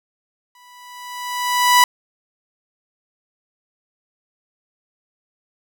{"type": "tone with exponential growth", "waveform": "sawtooth", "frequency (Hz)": 986, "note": "B5", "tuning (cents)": -3, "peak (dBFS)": -4, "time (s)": [0.55, 1.84], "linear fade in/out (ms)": 2, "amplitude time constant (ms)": 280, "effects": []}